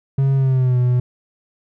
triangle tone with pitch glide, 136.1 to 124.09 Hz, C#3 to B2, -31 to +9 cents, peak -11 dBFS, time 0.18-1 s, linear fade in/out 5 ms, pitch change -160 cents, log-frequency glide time 0.35-0.78 s, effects none

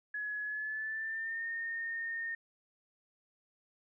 sine tone with pitch glide, 1691 to 1833.4 Hz, G#6 to A#6, +31 to -29 cents, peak -35 dBFS, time 0.14-2.35 s, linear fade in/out 5 ms, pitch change +140 cents, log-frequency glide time 0.43-1.45 s, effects none

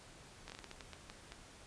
slowing click train, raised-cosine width 0.2 ms, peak -30 dBFS, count 11, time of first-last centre 0.48-1.321 s, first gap 17 ms, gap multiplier 1.33, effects pink hiss -57 dBFS RMS until 1.66 s + resampled to 22050 Hz

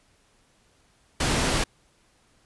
pink low-pass noise, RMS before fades -24 dBFS, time 1.2-1.64 s, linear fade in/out 5 ms, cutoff 10000 Hz, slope 12 dB/octave, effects pink hiss -63 dBFS RMS until 2.45 s + resampled to 24000 Hz

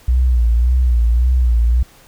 sine tone with vibrato, 60.3 Hz, B1, 41 cents flat, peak -10 dBFS, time 0.08-1.83 s, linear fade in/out 5 ms, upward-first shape sine, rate 1.8 Hz, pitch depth 87 cents each way, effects pink hiss -47 dBFS RMS until 2.07 s

